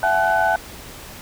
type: tone cluster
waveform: sine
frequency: 669 / 757 / 853 / 1499 Hz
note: E5 / F#5 / G#5 / F#6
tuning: +25 / +39 / +46 / +22 cents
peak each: -20 dBFS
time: 0.03-0.56 s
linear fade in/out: 2 ms
effects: tanh soft clip ceiling -8 dBFS + pink hiss -38 dBFS RMS until 1.21 s